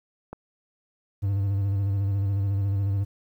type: click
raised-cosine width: 1 ms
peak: -22 dBFS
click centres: 0.33 s
type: tone with vibrato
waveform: triangle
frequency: 99 Hz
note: G2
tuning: 18 cents sharp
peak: -20 dBFS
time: 1.22-3.05 s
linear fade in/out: 20 ms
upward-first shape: square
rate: 14 Hz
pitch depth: 32 cents each way
effects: 10-bit